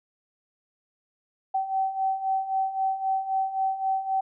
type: beating tone pair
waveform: sine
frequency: 766 / 769.8 Hz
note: G5 / G5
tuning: -40 / -32 cents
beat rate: 3.8 Hz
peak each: -30 / -25 dBFS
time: 1.54-4.21 s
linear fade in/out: 10 ms
effects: none